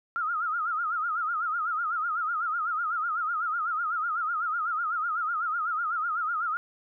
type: tone with vibrato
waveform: sine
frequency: 1325 Hz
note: E6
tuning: 9 cents sharp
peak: -26 dBFS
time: 0.16-6.57 s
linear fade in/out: 0 ms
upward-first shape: sine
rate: 8 Hz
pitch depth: 130 cents each way
effects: none